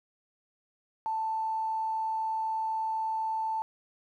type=tone with tanh clipping; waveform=triangle; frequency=884 Hz; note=A5; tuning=8 cents sharp; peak=-28 dBFS; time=1.06-3.62 s; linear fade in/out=0 ms; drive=3 dB; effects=none